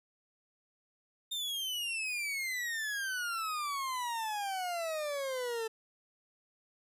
40% pulse exponential sweep, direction down, 3658 to 440 Hz, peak -33 dBFS, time 1.31-5.68 s, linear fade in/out 10 ms, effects resampled to 32000 Hz

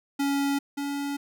square tone pair in turn, 280 / 282.9 Hz, C#4 / C#4, +18 / +35 cents, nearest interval unison, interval 17 cents, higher second, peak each -24 / -29 dBFS, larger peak first, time 0.19-0.59 / 0.77-1.17 s, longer neither, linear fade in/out 10 ms, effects none

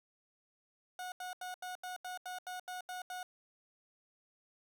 30% pulse tone bursts, 730 Hz, F#5, 24 cents flat, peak -38 dBFS, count 11, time 0.99-3.23 s, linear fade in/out 2 ms, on 130 ms, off 81 ms, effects none

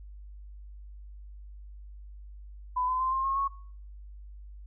sine tone with pitch steps, 1002 / 1021.3 / 1040.9 / 1061 / 1081.4 / 1102.2 Hz, B5 / C6 / C6 / C6 / C#6 / C#6, +25 / -42 / -9 / +24 / -43 / -10 cents, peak -26 dBFS, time 2.76-3.48 s, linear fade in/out 10 ms, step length 120 ms, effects noise-tail reverb RT60 0.5 s tail -19 dB re dry + added 50 Hz sine -43 dBFS peak until 4.66 s

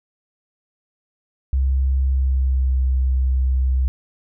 sine tone with pitch glide, 66.4 to 64.77 Hz, C2 to C2, +26 to -17 cents, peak -15 dBFS, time 1.53-3.88 s, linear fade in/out 0 ms, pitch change -43 cents, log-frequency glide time 2.04-2.79 s, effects none

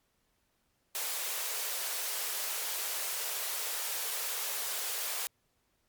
white high-pass noise, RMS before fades -35 dBFS, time 0.95-5.27 s, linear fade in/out 0 ms, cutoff 400 Hz, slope 48 dB/octave, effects pink hiss -75 dBFS RMS until 5.88 s + MP3 96 kbps

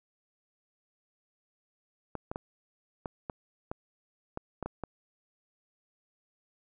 clicks, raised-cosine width 1 ms, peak -21 dBFS, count 10, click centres 2.153 / 2.315 / 2.359 / 3.058 / 3.298 / 3.715 / 4.374 / 4.627 / 4.66 / 4.837 s, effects none

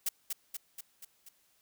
blue noise with echo, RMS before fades -31 dBFS, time 0.06-0.09 s, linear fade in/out 5 ms, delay 240 ms, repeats 5, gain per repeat -4 dB, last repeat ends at 1.29 s, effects white hiss -70 dBFS RMS until 1.61 s

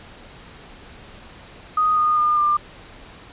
sine tone with pitch steps, 1244.5 / 1227.4 / 1210.5 / 1193.8 Hz, D#6 / D#6 / D#6 / D6, 0 / -24 / -48 / +28 cents, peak -15 dBFS, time 1.77-2.57 s, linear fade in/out 5 ms, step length 200 ms, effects pink hiss -43 dBFS RMS until 3.32 s + resampled to 8000 Hz

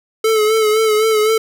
square tone with vibrato, 434.7 Hz, A4, 21 cents flat, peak -12 dBFS, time 0.24-1.38 s, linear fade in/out 5 ms, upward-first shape sine, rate 3.9 Hz, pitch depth 43 cents each way, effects none

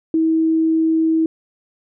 sine tone, 322 Hz, E4, 41 cents flat, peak -13 dBFS, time 0.14-1.26 s, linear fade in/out 2 ms, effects none

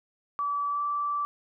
sine tone with pitch glide, 1151 to 1163 Hz, D6 to D6, -35 to -17 cents, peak -26 dBFS, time 0.39-1.25 s, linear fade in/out 0 ms, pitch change +18 cents, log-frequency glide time 0.69-0.81 s, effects none

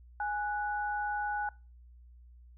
sine tone pair together, 830.6 / 1477.5 Hz, G#5 / F#6, 0 / -3 cents, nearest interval minor seventh, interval 997 cents, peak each -32 / -36 dBFS, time 0.2-1.49 s, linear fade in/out 2 ms, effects noise-tail reverb RT60 0.3 s tail -22 dB re dry + added 60 Hz sine -52 dBFS peak until 2.57 s

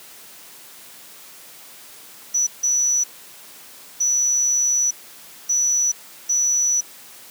sine tone bursts at uneven times, 5920 Hz, F#8, in tune, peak -16 dBFS, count 5, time 2.34-2.47 / 2.63-3.04 / 4-4.91 / 5.49-5.92 / 6.29-6.81 s, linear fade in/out 10 ms, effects white hiss -43 dBFS RMS until 7.3 s + high-pass 150 Hz 12 dB/octave

